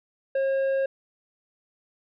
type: tone with tanh clipping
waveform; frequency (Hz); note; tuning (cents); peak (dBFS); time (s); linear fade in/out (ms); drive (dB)
sine; 540; C#5; -45; -23; 0.35-0.86; 5; 7
effects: none